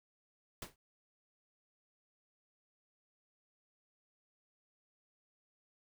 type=noise with exponential decay; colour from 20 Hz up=pink; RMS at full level=-40 dBFS; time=0.62-0.76 s; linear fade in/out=2 ms; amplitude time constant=29 ms; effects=none